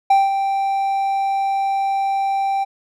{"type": "tone with ADSR envelope", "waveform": "triangle", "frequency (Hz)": 784, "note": "G5", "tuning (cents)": 0, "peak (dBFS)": -7, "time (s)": [0.1, 2.65], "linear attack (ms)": 7, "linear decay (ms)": 190, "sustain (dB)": -8, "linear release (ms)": 22, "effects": []}